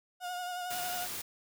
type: tone with vibrato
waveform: 35% pulse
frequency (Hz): 719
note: F#5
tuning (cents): -50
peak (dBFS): -34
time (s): 0.2-1.08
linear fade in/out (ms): 50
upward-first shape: triangle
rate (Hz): 11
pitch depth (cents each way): 34
type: noise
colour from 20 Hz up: white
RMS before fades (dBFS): -39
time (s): 0.7-1.22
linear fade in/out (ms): 10
effects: none